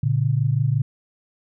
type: tone pair together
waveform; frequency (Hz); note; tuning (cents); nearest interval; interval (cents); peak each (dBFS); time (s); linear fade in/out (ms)
sine; 116.1 / 141.84; A#2 / C#3; -7 / +40; minor third; 347; -20; 0.03-0.82; 5
effects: none